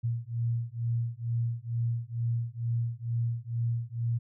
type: beating tone pair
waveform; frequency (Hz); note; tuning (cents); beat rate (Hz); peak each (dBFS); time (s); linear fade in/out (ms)
sine; 116.1 / 118.3; A#2 / A#2; -7 / +26; 2.2; -31; 0.03-4.19; 20
effects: none